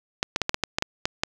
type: clicks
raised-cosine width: 0.2 ms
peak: -5 dBFS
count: 10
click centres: 0.229 / 0.361 / 0.417 / 0.494 / 0.544 / 0.637 / 0.785 / 0.824 / 1.055 / 1.235 s
effects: 7-bit